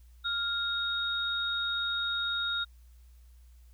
sine tone pair together, 1400 / 3738 Hz, F6 / A#7, +4 / +4 cents, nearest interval octave + perfect fourth, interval 1700 cents, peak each -32 / -31 dBFS, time 0.24-2.65 s, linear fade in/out 20 ms, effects added 60 Hz sine -52 dBFS peak until 3.73 s + white hiss -70 dBFS RMS until 3.73 s

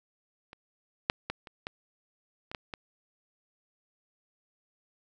clicks, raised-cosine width 0.3 ms, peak -30 / -7 / -16 / -29 / -19 / -25 / -18 / -21 dBFS, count 8, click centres 0.531 / 1.099 / 1.3 / 1.472 / 1.669 / 2.515 / 2.548 / 2.738 s, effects none

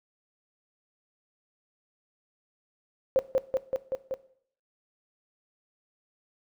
sine tone with echo, 529 Hz, C5, 19 cents sharp, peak -18 dBFS, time 3.16-3.19 s, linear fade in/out 0 ms, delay 190 ms, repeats 5, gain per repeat -2 dB, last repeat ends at 4.14 s, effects noise-tail reverb RT60 0.6 s tail -17 dB re dry

